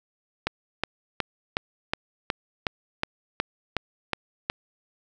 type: click train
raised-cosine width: 0.3 ms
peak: -8 dBFS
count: 12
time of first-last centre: 0.47-4.499 s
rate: 2.73 Hz
effects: none